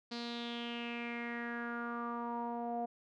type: tone with low-pass filter sweep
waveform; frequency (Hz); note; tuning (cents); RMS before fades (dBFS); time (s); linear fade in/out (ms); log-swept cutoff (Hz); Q
sawtooth; 236.7; A#3; +27; -40; 0.11-2.86; 10; 4500 to 690; 5.8
effects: none